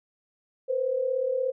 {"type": "tone pair together", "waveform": "sine", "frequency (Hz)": [485.1, 522], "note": ["B4", "C5"], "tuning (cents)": [-31, -4], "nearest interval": "minor second", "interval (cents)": 127, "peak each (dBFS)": [-30, -25], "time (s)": [0.68, 1.52], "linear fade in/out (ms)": 20, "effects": []}